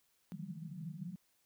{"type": "band-pass noise", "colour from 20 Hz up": "pink", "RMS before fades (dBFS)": -45, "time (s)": [0.32, 1.16], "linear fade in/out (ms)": 0, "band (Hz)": [150, 200], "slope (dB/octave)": 96, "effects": ["white hiss -75 dBFS RMS until 1.45 s"]}